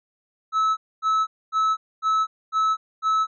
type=tone bursts; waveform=triangle; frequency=1300 Hz; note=E6; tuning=24 cents flat; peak=-16 dBFS; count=6; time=0.52-3.27 s; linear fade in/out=50 ms; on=250 ms; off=250 ms; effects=resampled to 16000 Hz